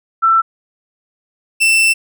sine / 40% pulse tone pair in turn, 1336 / 2672 Hz, E6 / E7, +23 / +23 cents, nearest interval octave, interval 1200 cents, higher second, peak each -8 dBFS, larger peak neither, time 0.22-0.42 / 1.6-1.94 s, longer second, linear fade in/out 20 ms, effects none

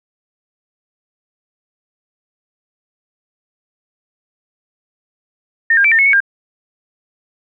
sine tone with pitch steps, 1822 / 1609 / 2330 / 1809 / 2192 / 2223 / 1602 Hz, A#6 / G6 / D7 / A6 / C#7 / C#7 / G6, -40 / +45 / -14 / +48 / -20 / +4 / +37 cents, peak -8 dBFS, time 5.7-6.204 s, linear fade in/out 5 ms, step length 72 ms, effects none

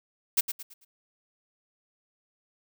blue noise with echo, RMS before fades -22 dBFS, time 0.37-0.41 s, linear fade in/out 10 ms, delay 110 ms, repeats 4, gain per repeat -9 dB, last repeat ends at 0.85 s, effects none

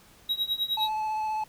triangle tone with tremolo, 3835 Hz, A#7, 48 cents sharp, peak -21 dBFS, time 0.29-0.89 s, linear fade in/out 5 ms, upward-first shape triangle, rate 9.7 Hz, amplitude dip 95%
triangle tone with vibrato, 865 Hz, A5, 30 cents flat, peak -25 dBFS, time 0.77-1.44 s, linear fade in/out 5 ms, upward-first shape sine, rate 15 Hz, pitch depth 14 cents each way
effects pink hiss -56 dBFS RMS until 1.48 s

